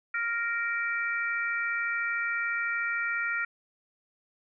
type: harmonic tone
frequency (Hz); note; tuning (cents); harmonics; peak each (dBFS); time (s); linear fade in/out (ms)
466.2; A#4; 0; 3 / 4 / 5; -30 / -32 / -34; 0.14-3.45; 5
effects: none